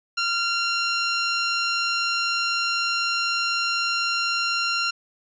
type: tone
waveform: 15% pulse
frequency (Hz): 1382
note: F6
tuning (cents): -19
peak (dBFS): -15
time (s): 0.17-4.91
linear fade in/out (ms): 10
effects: resampled to 16000 Hz